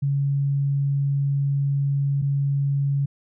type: tone pair in turn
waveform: sine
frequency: 140 / 140 Hz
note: C#3 / C#3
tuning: +18 / +18 cents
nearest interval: unison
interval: 0 cents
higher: neither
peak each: -19 dBFS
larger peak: neither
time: 0.02-2.22 / 2.22-3.06 s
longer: first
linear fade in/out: 10 ms
effects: none